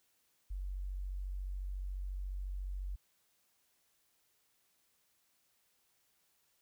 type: tone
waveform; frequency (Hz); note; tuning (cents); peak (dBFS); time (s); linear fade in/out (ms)
sine; 47.08; F#1; +31; -37; 0.5-2.96; 10
effects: white hiss -75 dBFS RMS until 6.61 s